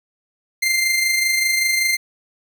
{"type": "tone with amplitude modulation", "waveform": "sawtooth", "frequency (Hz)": 2093, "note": "C7", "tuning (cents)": 0, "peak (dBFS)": -11, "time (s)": [0.62, 1.97], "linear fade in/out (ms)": 10, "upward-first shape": "sine", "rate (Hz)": 25.2, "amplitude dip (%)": 40, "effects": []}